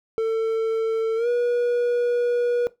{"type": "tone with pitch glide", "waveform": "triangle", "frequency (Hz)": [447.8, 482.7], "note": ["A4", "B4"], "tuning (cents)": [30, -40], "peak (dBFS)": -17, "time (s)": [0.18, 2.67], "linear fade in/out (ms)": 0, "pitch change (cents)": 130, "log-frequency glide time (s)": [1.16, 1.28], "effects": ["noise-tail reverb RT60 0.2 s tail -18 dB re dry"]}